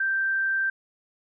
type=tone; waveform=sine; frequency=1568 Hz; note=G6; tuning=in tune; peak=-22 dBFS; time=0-0.7 s; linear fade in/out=5 ms; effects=none